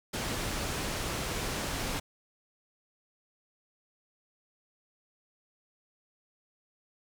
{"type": "low-pass noise", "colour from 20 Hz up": "pink", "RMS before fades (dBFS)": -34, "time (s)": [0.13, 2], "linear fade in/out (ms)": 10, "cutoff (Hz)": 10000, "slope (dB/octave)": 12, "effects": []}